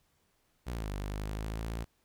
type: exponential two-way sweep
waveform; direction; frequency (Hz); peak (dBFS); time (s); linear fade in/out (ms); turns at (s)
sawtooth; down then up; 63.6 to 49 to 57.5; -31; 0.66-1.85; 20; 0.92
effects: pink hiss -73 dBFS RMS until 2.04 s